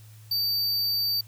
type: tone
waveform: square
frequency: 4622 Hz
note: D8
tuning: 28 cents flat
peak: -24 dBFS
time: 0.31-1.21 s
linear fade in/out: 5 ms
effects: added 108 Hz sine -46 dBFS peak until 1.27 s + white hiss -57 dBFS RMS until 1.27 s